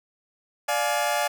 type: chord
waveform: sawtooth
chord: D diminished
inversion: none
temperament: just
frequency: 587.3 / 704.8 / 845.8 Hz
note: D5 / F5 / Ab5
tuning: 0 / +16 / +31 cents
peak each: -23 dBFS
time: 0.68-1.28 s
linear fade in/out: 10 ms
effects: none